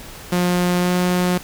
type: tone with pitch glide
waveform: sawtooth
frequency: 178 to 179.76 Hz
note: F3 to F#3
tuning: +33 to -50 cents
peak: -12 dBFS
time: 0.32-1.38 s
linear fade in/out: 5 ms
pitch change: +17 cents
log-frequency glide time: 0.81-0.9 s
effects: pink hiss -37 dBFS RMS until 1.43 s